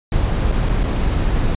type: noise with dropouts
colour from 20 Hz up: brown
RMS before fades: -17 dBFS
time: 0.12-1.55 s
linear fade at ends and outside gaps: 2 ms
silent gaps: 0.518-0.522 / 0.689-0.693 / 0.833-0.838 s
effects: resampled to 8000 Hz